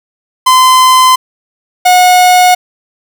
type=tone pair in turn; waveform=45% pulse; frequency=1028 / 726.9 Hz; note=C6 / F#5; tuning=-31 / -31 cents; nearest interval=tritone; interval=600 cents; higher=first; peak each=-3 dBFS; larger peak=neither; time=0.46-1.16 / 1.85-2.55 s; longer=neither; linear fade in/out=10 ms; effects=none